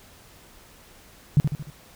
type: tone with echo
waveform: sine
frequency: 146.83 Hz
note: D3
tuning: in tune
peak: -12 dBFS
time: 1.37-1.4 s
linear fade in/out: 0 ms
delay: 75 ms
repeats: 4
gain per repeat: -6 dB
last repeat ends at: 1.7 s
effects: pink hiss -51 dBFS RMS until 1.95 s